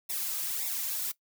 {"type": "noise with flanger", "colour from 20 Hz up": "blue", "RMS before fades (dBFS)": -33, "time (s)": [0.09, 1.12], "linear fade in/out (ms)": 10, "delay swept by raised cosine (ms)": [0.65, 2.85], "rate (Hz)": 1.8, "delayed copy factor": -0.95, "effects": ["noise-tail reverb RT60 0.1 s tail -19 dB re dry"]}